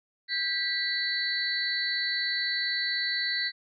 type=tone cluster; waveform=sine; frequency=1597 / 1960 / 4028 / 4437 Hz; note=G6 / B6 / B7 / C#8; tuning=+32 / -14 / +33 / +1 cents; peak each=-37 / -30 / -31 / -33 dBFS; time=0.28-3.52 s; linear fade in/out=50 ms; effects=none